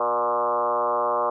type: tone with frequency modulation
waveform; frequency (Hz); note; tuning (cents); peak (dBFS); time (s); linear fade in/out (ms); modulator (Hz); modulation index
sine; 830.6; G#5; 0; -20; 0-1.3; 5; 117; 3.2
effects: none